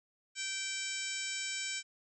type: harmonic tone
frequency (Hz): 776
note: G5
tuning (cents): -18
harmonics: 2 / 3 / 4 / 5 / 6 / 7 / 8 / 9 / 10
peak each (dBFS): -45 / -41 / -44 / -47 / -49 / -44 / -50 / -44 / -43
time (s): 0.35-1.83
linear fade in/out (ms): 50
effects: none